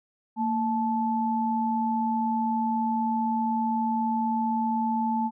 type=tone pair together; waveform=sine; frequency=228.8 / 872 Hz; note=A#3 / A5; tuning=-32 / -16 cents; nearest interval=octave + major seventh; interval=2316 cents; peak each=-26 dBFS; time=0.36-5.31 s; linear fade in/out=50 ms; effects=none